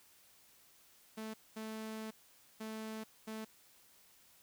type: tone bursts at uneven times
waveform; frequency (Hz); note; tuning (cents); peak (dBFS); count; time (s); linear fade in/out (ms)
sawtooth; 219.2; A3; -6; -38; 4; 1.17-1.34 / 1.56-2.11 / 2.6-3.04 / 3.27-3.45; 10
effects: white hiss -65 dBFS RMS until 4.42 s